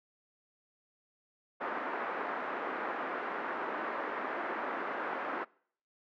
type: band-pass noise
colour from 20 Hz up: white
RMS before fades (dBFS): -37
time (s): 1.6-5.45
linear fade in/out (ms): 20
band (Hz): 270 to 1600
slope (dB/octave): 24
effects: noise-tail reverb RT60 0.6 s tail -25 dB re dry